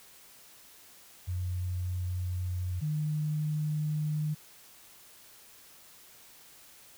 sine tone pair in turn, 90.4 / 152.03 Hz, F#2 / D#3, -40 / -40 cents, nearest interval major sixth, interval 900 cents, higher second, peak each -30 / -28 dBFS, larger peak second, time 1.27-2.81 / 2.81-4.35 s, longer neither, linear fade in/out 20 ms, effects white hiss -55 dBFS RMS until 6.97 s

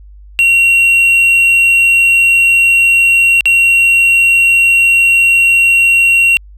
triangle tone with dropouts, 2743 Hz, F7, 32 cents flat, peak -4 dBFS, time 0.39-6.37 s, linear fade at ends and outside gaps 0 ms, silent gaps 3.408-3.456 s, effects added 50 Hz sine -33 dBFS peak until 6.57 s

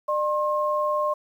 sine tone pair together, 600 / 1069.1 Hz, D5 / C6, +37 / +37 cents, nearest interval minor seventh, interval 1000 cents, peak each -24 dBFS, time 0.08-1.14 s, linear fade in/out 10 ms, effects 9-bit

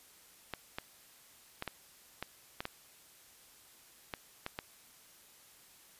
clicks, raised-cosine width 0.3 ms, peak -21 dBFS, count 10, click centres 0.537 / 0.785 / 1.624 / 1.677 / 2.226 / 2.605 / 2.654 / 4.138 / 4.464 / 4.589 s, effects white hiss -60 dBFS RMS until 5.99 s + resampled to 32000 Hz

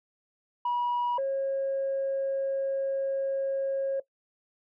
sine tone pair in turn, 968 / 543.3 Hz, B5 / C#5, -35 / -35 cents, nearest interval minor seventh, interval 1000 cents, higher first, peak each -24 dBFS, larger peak neither, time 0.65-1.18 / 1.18-4 s, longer second, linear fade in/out 5 ms, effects noise-tail reverb RT60 0.1 s tail -19 dB re dry + tanh soft clip ceiling -23 dBFS

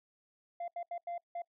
sine tone bursts at uneven times, 692 Hz, F5, 16 cents flat, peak -34 dBFS, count 5, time 0.6-0.68 / 0.76-0.83 / 0.91-0.98 / 1.07-1.18 / 1.35-1.42 s, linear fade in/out 5 ms, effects noise-tail reverb RT60 0.1 s tail -25 dB re dry + tanh soft clip ceiling -35 dBFS

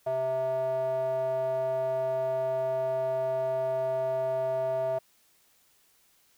square tone with band-pass filter, 130.81 Hz, C3, in tune, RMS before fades -29 dBFS, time 0.06-4.99 s, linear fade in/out 10 ms, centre 680 Hz, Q 7.7, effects white hiss -65 dBFS RMS until 6.37 s

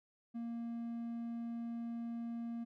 triangle tone, 233.1 Hz, A#3, in tune, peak -37 dBFS, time 0.34-2.65 s, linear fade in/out 20 ms, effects none

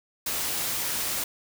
white noise, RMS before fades -29 dBFS, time 0.26-1.24 s, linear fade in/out 5 ms, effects none

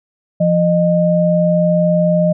sine tone pair together, 172.3 / 614 Hz, F3 / D#5, -23 / -23 cents, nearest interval octave + minor seventh, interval 2200 cents, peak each -13 dBFS, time 0.4-2.33 s, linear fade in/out 10 ms, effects none

